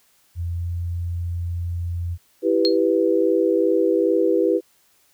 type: tone with pitch glide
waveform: sine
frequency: 85.6 to 86.34 Hz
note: F2 to F2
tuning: -34 to -19 cents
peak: -23 dBFS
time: 0.35-2.18 s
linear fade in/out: 50 ms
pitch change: +15 cents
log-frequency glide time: 0.54-0.62 s
type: chord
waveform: sine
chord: E minor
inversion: none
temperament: equal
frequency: 329.6 / 392 / 493.9 Hz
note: E4 / G4 / B4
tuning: 0 / 0 / 0 cents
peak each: -20 dBFS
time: 2.42-4.61 s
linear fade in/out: 50 ms
type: tone with exponential decay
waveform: sine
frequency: 4245 Hz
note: C8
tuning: 24 cents sharp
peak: -15 dBFS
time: 2.65-2.77 s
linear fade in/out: 0 ms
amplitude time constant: 24 ms
effects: white hiss -60 dBFS RMS until 5.13 s